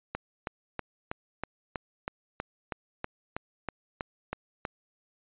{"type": "click train", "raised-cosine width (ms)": 0.5, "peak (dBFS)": -17, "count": 15, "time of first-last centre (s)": [0.15, 4.652], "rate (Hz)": 3.11, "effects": ["resampled to 8000 Hz"]}